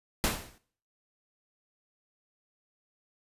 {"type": "noise with exponential decay", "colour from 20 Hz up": "pink", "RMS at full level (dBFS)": -24, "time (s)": [0.24, 0.58], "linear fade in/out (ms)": 0, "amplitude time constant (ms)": 73, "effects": ["noise-tail reverb RT60 0.5 s tail -17 dB re dry", "resampled to 32000 Hz"]}